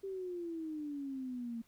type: exponential sweep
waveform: sine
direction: down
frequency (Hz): 394.2 to 227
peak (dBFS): -38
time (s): 0.03-1.62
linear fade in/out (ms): 10
effects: pink hiss -70 dBFS RMS until 1.67 s